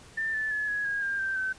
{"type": "tone with pitch steps", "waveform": "sine", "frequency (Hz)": [1787, 1748.2, 1710.2, 1673.1, 1636.8, 1601.3, 1566.5, 1532.5], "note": ["A6", "A6", "A6", "G#6", "G#6", "G6", "G6", "G6"], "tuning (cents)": [26, -12, -50, 12, -26, 36, -2, -40], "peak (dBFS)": -27, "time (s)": [0.17, 1.53], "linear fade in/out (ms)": 10, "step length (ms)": 170, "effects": ["pink hiss -52 dBFS RMS until 1.58 s", "resampled to 22050 Hz"]}